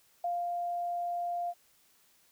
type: tone with ADSR envelope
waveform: sine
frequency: 698.5 Hz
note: F5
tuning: in tune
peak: -29 dBFS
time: 0.24-1.54 s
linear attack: 4 ms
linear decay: 220 ms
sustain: -2 dB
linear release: 48 ms
effects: white hiss -66 dBFS RMS until 2.31 s